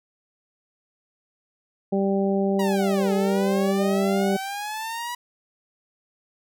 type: harmonic tone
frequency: 196 Hz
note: G3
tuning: in tune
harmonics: 1 / 2 / 3 / 4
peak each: -22 / -24 / -28 / -32 dBFS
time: 1.92-4.37 s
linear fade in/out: 10 ms
type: linear two-way sweep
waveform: sawtooth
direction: down then up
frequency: 976 to 414.1 to 976 Hz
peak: -25 dBFS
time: 2.59-5.15 s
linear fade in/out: 5 ms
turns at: 3.13 s
effects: none